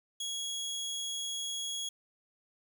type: tone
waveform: 25% pulse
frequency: 3324 Hz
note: G#7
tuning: 1 cent sharp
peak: -31 dBFS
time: 0.2-1.89 s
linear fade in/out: 5 ms
effects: 10-bit